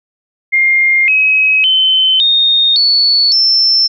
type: tone with pitch steps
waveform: sine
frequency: 2118 / 2548 / 3065 / 3688 / 4436 / 5337 Hz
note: C7 / D#7 / G7 / A#7 / C#8 / E8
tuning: +21 / +41 / -40 / -19 / 0 / +21 cents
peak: -7 dBFS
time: 0.52-3.88 s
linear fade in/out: 20 ms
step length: 560 ms
effects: none